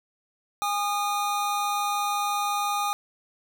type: tone pair together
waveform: square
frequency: 817 / 1225.7 Hz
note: G#5 / D#6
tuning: -29 / -26 cents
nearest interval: perfect fifth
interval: 703 cents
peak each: -28 dBFS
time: 0.62-2.93 s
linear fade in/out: 0 ms
effects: none